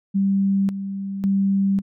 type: tone with tremolo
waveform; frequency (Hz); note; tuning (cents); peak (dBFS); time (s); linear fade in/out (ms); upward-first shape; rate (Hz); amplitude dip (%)
sine; 196; G3; 0; -16; 0.14-1.82; 20; square; 0.91; 65
effects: none